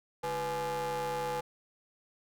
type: ring-modulated tone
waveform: 45% pulse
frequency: 175.8 Hz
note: F3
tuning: 12 cents sharp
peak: -29 dBFS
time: 0.23-1.41 s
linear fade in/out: 10 ms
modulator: 670 Hz
effects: none